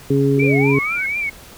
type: harmonic tone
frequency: 138.59 Hz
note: C#3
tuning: in tune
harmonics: 1 / 2 / 3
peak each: -17 / -17 / -17 dBFS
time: 0.1-0.79 s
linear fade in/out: 5 ms
type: linear sweep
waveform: sine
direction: up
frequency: 350 to 1592 Hz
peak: -26 dBFS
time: 0.37-1.06 s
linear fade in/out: 2 ms
type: tone with vibrato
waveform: sine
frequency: 2280 Hz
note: C#7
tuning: 48 cents sharp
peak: -19 dBFS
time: 0.39-1.3 s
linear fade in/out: 10 ms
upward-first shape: triangle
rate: 4.1 Hz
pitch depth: 100 cents each way
effects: pink hiss -41 dBFS RMS until 1.57 s